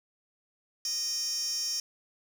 15% pulse tone with high-pass filter, 617 Hz, D#5, 15 cents flat, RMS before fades -32 dBFS, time 0.85-1.8 s, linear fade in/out 2 ms, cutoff 5500 Hz, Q 7.7, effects 9-bit

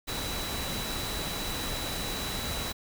sine tone in noise, 3937 Hz, B7, 6 cents flat, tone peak -38 dBFS, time 0.07-2.73 s, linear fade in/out 20 ms, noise pink, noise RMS -34 dBFS, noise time 0.07-2.73 s, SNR -7 dB, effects none

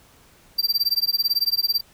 square tone with tremolo, 4699 Hz, D8, in tune, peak -16 dBFS, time 0.58-1.81 s, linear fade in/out 10 ms, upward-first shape sine, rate 18 Hz, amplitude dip 100%, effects pink hiss -54 dBFS RMS until 1.93 s

